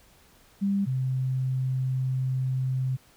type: tone pair in turn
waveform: sine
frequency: 198.5 / 130.15 Hz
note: G3 / C3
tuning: +22 / -9 cents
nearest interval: perfect fifth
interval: 731 cents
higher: first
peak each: -22 / -24 dBFS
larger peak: first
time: 0.61-0.86 / 0.86-2.97 s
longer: second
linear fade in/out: 20 ms
effects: pink hiss -58 dBFS RMS until 3.16 s